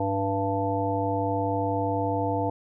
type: harmonic tone with a mistuned harmonic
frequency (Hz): 97.8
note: G2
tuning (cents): -4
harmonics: 1 / 3 / 5 / 7 / 9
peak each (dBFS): -30 / -30 / -30 / -30 / -30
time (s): 0-2.5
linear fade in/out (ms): 5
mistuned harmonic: 1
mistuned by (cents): +69
effects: none

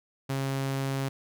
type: tone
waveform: sawtooth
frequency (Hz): 135.7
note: C#3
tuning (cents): -36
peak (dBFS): -24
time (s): 0.29-1.09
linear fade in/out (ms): 10
effects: none

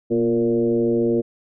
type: tone with frequency modulation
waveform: sine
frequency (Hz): 350.7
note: F4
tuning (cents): +7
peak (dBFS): -16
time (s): 0.1-1.22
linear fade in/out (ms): 20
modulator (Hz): 113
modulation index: 1.3
effects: none

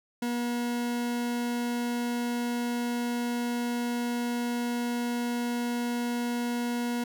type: tone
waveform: 40% pulse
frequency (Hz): 240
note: B3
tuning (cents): -49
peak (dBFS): -27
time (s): 0.22-7.04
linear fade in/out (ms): 5
effects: none

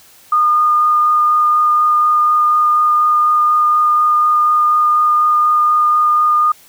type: tone with vibrato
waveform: sine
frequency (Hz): 1219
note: D#6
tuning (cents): -36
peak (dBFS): -9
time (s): 0.32-6.52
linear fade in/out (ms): 5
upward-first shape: sine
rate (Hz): 4.1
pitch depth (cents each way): 8
effects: white hiss -45 dBFS RMS until 6.68 s

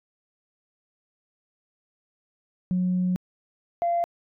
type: tone pair in turn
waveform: sine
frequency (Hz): 181.9 / 688.2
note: F#3 / F5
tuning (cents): -29 / -26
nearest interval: octave + major seventh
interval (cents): 2303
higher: second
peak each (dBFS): -20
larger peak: neither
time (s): 2.71-3.16 / 3.82-4.04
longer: first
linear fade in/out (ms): 0
effects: tanh soft clip ceiling -17 dBFS

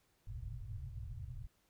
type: low-pass noise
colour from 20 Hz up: white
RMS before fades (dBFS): -45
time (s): 0.27-1.47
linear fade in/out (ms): 2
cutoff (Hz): 130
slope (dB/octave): 96
effects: pink hiss -75 dBFS RMS until 1.69 s

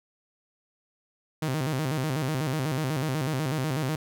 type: tone with vibrato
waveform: sawtooth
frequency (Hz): 142.7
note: D3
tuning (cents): -49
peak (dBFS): -22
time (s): 1.42-3.96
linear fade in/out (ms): 5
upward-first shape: square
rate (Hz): 8.1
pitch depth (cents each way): 160
effects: none

